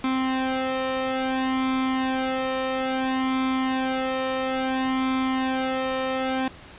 sawtooth tone with flanger, 261.6 Hz, C4, in tune, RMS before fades -25 dBFS, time 0.04-6.48 s, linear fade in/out 2 ms, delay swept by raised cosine 0.87 to 1.65 ms, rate 0.59 Hz, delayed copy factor +0.75, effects pink hiss -45 dBFS RMS until 6.78 s + resampled to 8000 Hz

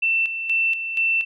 sine tone with tremolo, 2680 Hz, E7, 28 cents sharp, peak -17 dBFS, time 0.02-1.25 s, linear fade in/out 10 ms, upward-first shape square, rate 2.1 Hz, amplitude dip 60%, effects none

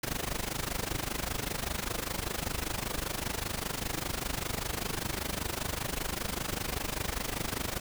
pink noise with amplitude modulation, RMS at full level -31 dBFS, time 0.03-7.8 s, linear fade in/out 5 ms, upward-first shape sine, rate 25.1 Hz, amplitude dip 85%, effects none

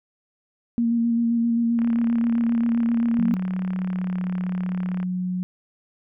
sine tone with vibrato, 233.1 Hz, A#3, in tune, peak -18 dBFS, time 0.78-3.34 s, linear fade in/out 0 ms, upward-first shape square, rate 7.6 Hz, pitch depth 15 cents each way
click train, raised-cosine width 0.5 ms, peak -23 dBFS, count 116, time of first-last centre 1.79-5.029 s, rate 35.5 Hz
sine tone with pitch glide, 185 to 182.14 Hz, F#3 to F#3, 0 to -27 cents, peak -23 dBFS, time 3.19-5.43 s, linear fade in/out 0 ms, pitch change -27 cents, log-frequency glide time 3.76-4.19 s
effects none

